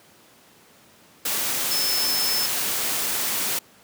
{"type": "tone in noise", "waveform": "sine", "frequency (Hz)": 5250, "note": "E8", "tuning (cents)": -8, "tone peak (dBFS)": -23, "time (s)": [1.71, 2.46], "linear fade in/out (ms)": 5, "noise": "white", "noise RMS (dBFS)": -25, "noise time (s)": [1.25, 3.59], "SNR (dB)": -1, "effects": ["pink hiss -53 dBFS RMS until 3.83 s", "high-pass 150 Hz 12 dB/octave"]}